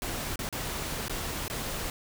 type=noise with dropouts; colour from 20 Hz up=pink; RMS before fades=-34 dBFS; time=0.02-1.9 s; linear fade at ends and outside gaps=1 ms; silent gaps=0.358-0.391 / 0.49-0.526 / 1.082-1.096 / 1.481-1.499 s; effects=none